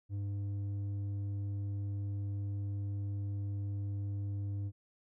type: tone with low-pass filter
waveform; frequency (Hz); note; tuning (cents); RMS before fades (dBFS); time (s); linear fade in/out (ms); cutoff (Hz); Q
square; 100.3; G2; +40; -37; 0.09-4.72; 50; 210; 1.1
effects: none